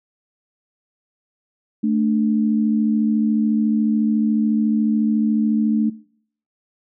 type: tone pair together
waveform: sine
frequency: 220 / 294 Hz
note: A3 / D4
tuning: 0 / +2 cents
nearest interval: perfect fourth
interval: 502 cents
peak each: -17 / -22 dBFS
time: 1.83-5.9 s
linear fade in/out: 10 ms
effects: noise-tail reverb RT60 0.6 s tail -21 dB re dry